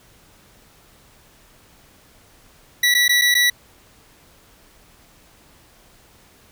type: tone with dropouts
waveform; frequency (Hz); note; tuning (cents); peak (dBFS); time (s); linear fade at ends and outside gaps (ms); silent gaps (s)
25% pulse; 1950; B6; -23; -10; 2.83-3.5; 5; 2.942-2.948 / 3.081-3.092 / 3.214-3.218 / 3.343-3.35
effects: pink hiss -52 dBFS RMS until 6.51 s